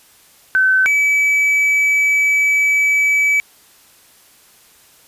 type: tone pair in turn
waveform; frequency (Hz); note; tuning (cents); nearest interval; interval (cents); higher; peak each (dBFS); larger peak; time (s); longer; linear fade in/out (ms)
sine / triangle; 1528 / 2293; G6 / D7; -45 / -42; perfect fifth; 703; second; -10; neither; 0.55-0.86 / 0.86-3.4; second; 0
effects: white hiss -49 dBFS RMS until 5.07 s + resampled to 32000 Hz